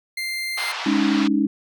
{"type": "tone", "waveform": "30% pulse", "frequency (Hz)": 2093, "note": "C7", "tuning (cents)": 0, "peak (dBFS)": -22, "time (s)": [0.17, 0.72], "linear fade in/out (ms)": 5}
{"type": "band-pass noise", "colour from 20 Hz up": "pink", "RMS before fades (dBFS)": -29, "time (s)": [0.57, 1.28], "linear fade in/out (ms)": 10, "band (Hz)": [780, 4700], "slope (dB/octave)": 24}
{"type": "chord", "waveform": "sine", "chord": "Ab suspended fourth", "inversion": "none", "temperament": "equal with one note detuned", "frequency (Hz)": [207.7, 280.4, 311.1], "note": ["Ab3", "Db4", "Eb4"], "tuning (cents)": [0, 20, 0], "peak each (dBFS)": [-22, -20, -21], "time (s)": [0.86, 1.47], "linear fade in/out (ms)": 5}
{"effects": []}